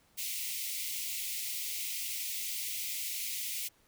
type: high-pass noise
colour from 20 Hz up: white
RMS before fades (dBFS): -37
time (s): 0.17-3.69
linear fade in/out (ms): 20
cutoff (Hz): 2000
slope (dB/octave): 96
effects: pink hiss -67 dBFS RMS until 3.87 s